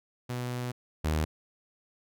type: tone pair in turn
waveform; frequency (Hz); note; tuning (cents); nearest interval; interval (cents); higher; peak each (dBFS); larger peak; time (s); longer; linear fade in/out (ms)
sawtooth; 123.47 / 77.78; B2 / D#2; 0 / 0; minor sixth; 800; first; -28 / -22; second; 0.29-0.72 / 1.04-1.25; first; 10
effects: none